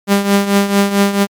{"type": "tone with tremolo", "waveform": "sawtooth", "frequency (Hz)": 200, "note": "G3", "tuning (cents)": 35, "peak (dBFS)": -3, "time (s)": [0.07, 1.27], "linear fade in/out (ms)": 50, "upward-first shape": "triangle", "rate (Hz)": 4.5, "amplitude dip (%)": 75, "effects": ["MP3 96 kbps"]}